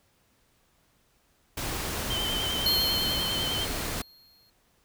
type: noise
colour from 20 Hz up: pink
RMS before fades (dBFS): -32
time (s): 1.57-4.02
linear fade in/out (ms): 5
type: tone with vibrato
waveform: sine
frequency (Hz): 3091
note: G7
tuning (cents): -25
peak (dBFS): -29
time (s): 2.1-3.65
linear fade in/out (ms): 5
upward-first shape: triangle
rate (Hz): 10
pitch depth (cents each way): 43
type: tone with exponential decay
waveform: square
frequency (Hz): 4249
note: C8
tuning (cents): +26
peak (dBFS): -22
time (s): 2.66-4.5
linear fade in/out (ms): 2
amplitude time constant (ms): 400
effects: pink hiss -67 dBFS RMS until 4.84 s